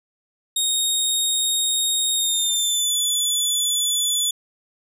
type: tone with pitch glide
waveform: 20% pulse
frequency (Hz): 3729 to 3459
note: A#7 to A7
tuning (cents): 0 to -30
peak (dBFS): -13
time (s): 0.56-4.31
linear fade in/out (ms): 5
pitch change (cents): -130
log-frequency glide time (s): 2.14-2.95
effects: none